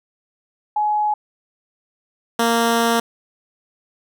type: tone pair in turn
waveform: sine / 10% pulse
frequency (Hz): 843 / 231.7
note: G#5 / A#3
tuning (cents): +26 / -10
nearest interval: octave + minor seventh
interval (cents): 2236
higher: first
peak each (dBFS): -16 / -7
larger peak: second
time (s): 0.76-1.14 / 2.39-3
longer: second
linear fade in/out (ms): 5
effects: none